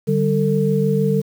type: tone cluster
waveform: sine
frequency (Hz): 148.4 / 194.8 / 446.9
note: D3 / G3 / A4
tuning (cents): +18 / -11 / +27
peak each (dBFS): -19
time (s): 0.07-1.22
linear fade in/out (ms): 20
effects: 7-bit